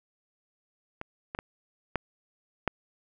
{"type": "clicks", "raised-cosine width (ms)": 0.5, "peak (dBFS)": [-21, -20, -16, -12, -10], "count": 5, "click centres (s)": [1.014, 1.349, 1.389, 1.957, 2.677], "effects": []}